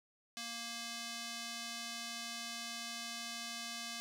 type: tone with band-pass filter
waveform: square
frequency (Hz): 233.2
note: A#3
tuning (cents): +1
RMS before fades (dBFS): -44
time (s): 0.37-4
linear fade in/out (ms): 0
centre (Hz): 4900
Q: 1
effects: none